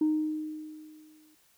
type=tone with exponential decay; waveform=sine; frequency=308.8 Hz; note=D#4; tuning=13 cents flat; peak=-20 dBFS; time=0.01-1.35 s; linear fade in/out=5 ms; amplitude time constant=290 ms; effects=tanh soft clip ceiling -19 dBFS + white hiss -65 dBFS RMS until 1.57 s